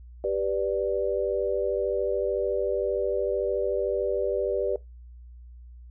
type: chord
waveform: sine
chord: G major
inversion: none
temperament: equal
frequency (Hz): 392 / 493.9 / 587.3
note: G4 / B4 / D5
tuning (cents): 0 / 0 / 0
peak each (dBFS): -28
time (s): 0.24-4.76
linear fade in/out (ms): 2
effects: noise-tail reverb RT60 0.2 s tail -22 dB re dry + added 60 Hz sine -43 dBFS peak until 5.9 s